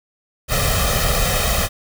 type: noise with comb filter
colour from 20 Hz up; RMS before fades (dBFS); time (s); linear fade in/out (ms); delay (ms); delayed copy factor
pink; -18; 0.48-1.69; 50; 1.6; +0.95
effects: none